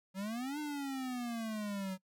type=exponential two-way sweep; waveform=square; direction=up then down; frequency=185 to 303.3 to 185 Hz; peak=-37 dBFS; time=0.14-1.98 s; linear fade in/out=50 ms; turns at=0.59 s; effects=noise-tail reverb RT60 0.1 s tail -23 dB re dry + MP3 96 kbps